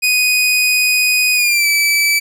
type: tone with pitch glide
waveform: sawtooth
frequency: 2489 to 2309 Hz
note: D#7 to D7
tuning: 0 to -30 cents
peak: -8 dBFS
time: 0.02-2.2 s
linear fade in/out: 20 ms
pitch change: -130 cents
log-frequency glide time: 1.34-1.67 s
effects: none